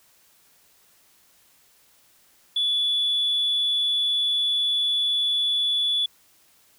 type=tone; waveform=sine; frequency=3438 Hz; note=A7; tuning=41 cents flat; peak=-19 dBFS; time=2.56-6.06 s; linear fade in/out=5 ms; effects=tanh soft clip ceiling -16 dBFS + white hiss -59 dBFS RMS until 6.78 s